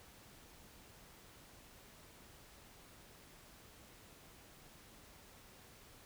silence, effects pink hiss -60 dBFS RMS until 6.05 s

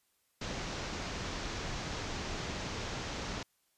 pink low-pass noise, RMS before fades -39 dBFS, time 0.41-3.43 s, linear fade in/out 5 ms, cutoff 6800 Hz, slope 48 dB/octave, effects white hiss -75 dBFS RMS until 3.77 s + resampled to 32000 Hz

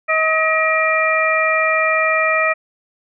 harmonic tone with a mistuned harmonic, 635 Hz, D#5, 35 cents sharp, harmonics 1 / 2 / 3 / 4, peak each -19 / -19 / -19 / -19 dBFS, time 0.08-2.54 s, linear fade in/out 20 ms, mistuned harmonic 4, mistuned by -110 cents, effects none

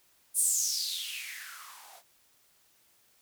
violet noise with band-pass filter sweep, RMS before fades -33 dBFS, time 0.34-2.03 s, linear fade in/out 50 ms, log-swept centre 9900 to 640 Hz, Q 6.5, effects white hiss -66 dBFS RMS until 3.21 s

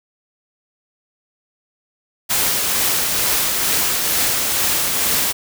white noise with tremolo, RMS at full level -17 dBFS, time 2.29-5.33 s, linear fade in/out 20 ms, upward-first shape triangle, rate 2.2 Hz, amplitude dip 30%, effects none

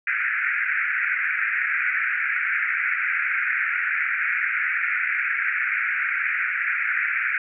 pink band-pass noise, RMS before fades -24 dBFS, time 0.07-7.38 s, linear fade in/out 2 ms, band 1400 to 2400 Hz, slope 96 dB/octave, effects none

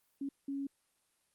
sine tone bursts at uneven times, 277.2 Hz, C#4, in tune, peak -35 dBFS, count 2, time 0.21-0.29 / 0.48-0.67 s, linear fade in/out 5 ms, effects white hiss -75 dBFS RMS until 1.34 s + Opus 32 kbps

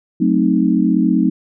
sine chord, F# diminished seventh, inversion none, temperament equal, 185 / 220 / 261.6 / 311.1 Hz, F#3 / A3 / C4 / Eb4, 0 / 0 / 0 / 0 cents, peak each -17 dBFS, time 0.2-1.3 s, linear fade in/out 10 ms, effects none

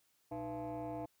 sine tone with frequency modulation, 493.9 Hz, B4, in tune, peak -37 dBFS, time 0.31-1.06 s, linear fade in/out 10 ms, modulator 186 Hz, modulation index 1.8, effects tanh soft clip ceiling -37 dBFS + white hiss -75 dBFS RMS until 1.2 s

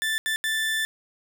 30% pulse tone bursts at uneven times, 1764 Hz, A6, 4 cents sharp, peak -21 dBFS, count 3, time 0.02-0.18 / 0.26-0.36 / 0.44-0.85 s, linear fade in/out 0 ms, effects none

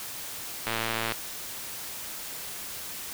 click train, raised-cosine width 0.3 ms, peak -12 dBFS, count 52, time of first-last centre 0.67-1.121 s, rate 113 Hz, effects white hiss -38 dBFS RMS until 3.13 s

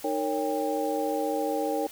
sine tone cluster, 307.9 / 458.5 / 553 / 797 Hz, D#4 / A#4 / C#5 / G5, -18 / -29 / -4 / +28 cents, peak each -31 dBFS, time 0.04-1.87 s, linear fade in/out 5 ms, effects white hiss -46 dBFS RMS until 1.91 s

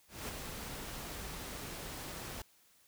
pink noise with ADSR envelope, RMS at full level -40 dBFS, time 0.08-2.42 s, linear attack 210 ms, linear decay 3 ms, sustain -4 dB, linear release 3 ms, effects white hiss -67 dBFS RMS until 2.87 s

